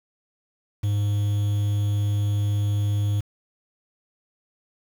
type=tone with quantisation; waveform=triangle; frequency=102.8 Hz; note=G#2; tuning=17 cents flat; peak=-18 dBFS; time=0.83-3.21 s; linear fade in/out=10 ms; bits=7; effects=none